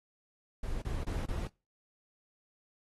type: noise bursts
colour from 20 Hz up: brown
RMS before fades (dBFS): -35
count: 4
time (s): 0.63-1.474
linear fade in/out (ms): 5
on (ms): 190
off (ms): 28
effects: noise-tail reverb RT60 0.3 s tail -23 dB re dry + AAC 32 kbps